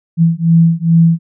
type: beating tone pair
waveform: sine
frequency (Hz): 164.81 / 167.21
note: E3 / E3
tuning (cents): 0 / +25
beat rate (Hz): 2.4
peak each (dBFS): -10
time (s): 0.17-1.19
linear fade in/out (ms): 50
effects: none